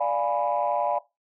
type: chord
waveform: sine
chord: D diminished seventh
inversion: none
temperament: equal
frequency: 587.3 / 698.5 / 830.6 / 987.8 Hz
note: D5 / F5 / Ab5 / Cb6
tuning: 0 / 0 / 0 / 0 cents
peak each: -26 / -27 / -27 / -29 dBFS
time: 0-0.99 s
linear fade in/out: 10 ms
effects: noise-tail reverb RT60 0.2 s tail -17 dB re dry + tanh soft clip ceiling -14 dBFS